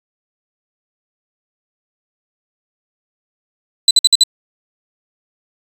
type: tone bursts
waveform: 35% pulse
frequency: 4000 Hz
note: B7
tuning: 21 cents sharp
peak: -3 dBFS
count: 5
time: 3.88-4.236 s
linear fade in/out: 2 ms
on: 28 ms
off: 54 ms
effects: resampled to 32000 Hz